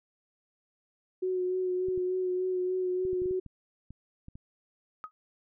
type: tone with vibrato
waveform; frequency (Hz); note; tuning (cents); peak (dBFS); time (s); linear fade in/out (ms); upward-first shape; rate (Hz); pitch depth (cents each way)
sine; 367.6; F#4; -11; -27; 1.22-3.4; 10; sine; 3.4; 20
type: clicks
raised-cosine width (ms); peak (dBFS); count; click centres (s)
5; -33; 11; 1.885 / 1.977 / 3.052 / 3.131 / 3.219 / 3.258 / 3.31 / 3.463 / 3.906 / 4.284 / 4.355
type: tone with exponential decay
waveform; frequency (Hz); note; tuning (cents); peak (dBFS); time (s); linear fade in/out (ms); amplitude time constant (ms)
sine; 1260; D#6; +21; -32; 5.04-5.11; 0; 15
effects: none